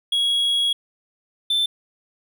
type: tone pair in turn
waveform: triangle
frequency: 3322 / 3541 Hz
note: G#7 / A7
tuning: 0 / +10 cents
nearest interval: minor second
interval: 110 cents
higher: second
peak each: -16 dBFS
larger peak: neither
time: 0.12-0.73 / 1.5-1.66 s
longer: first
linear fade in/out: 5 ms
effects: none